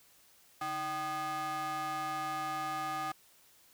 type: ring-modulated tone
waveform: square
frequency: 228.2 Hz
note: A#3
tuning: 37 cents flat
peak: -32 dBFS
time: 0.61-3.12 s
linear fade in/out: 5 ms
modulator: 1000 Hz
effects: white hiss -63 dBFS RMS until 3.73 s